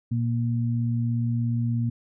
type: tone pair together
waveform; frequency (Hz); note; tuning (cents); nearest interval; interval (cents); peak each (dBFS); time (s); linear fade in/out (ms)
sine; 118.2 / 235.1; A#2 / A#3; +24 / +15; octave; 1191; -23 / -28; 0.11-1.9; 10
effects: none